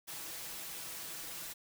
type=noise with comb filter; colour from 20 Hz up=white; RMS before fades=-44 dBFS; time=0.07-1.54 s; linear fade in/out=20 ms; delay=6.1 ms; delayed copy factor=+0.8; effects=none